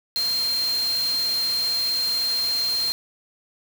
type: tone in noise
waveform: sine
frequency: 4186 Hz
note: C8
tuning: in tune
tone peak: -21 dBFS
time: 0.16-2.92 s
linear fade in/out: 0 ms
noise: white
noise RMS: -33 dBFS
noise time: 0.16-2.92 s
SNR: +9 dB
effects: none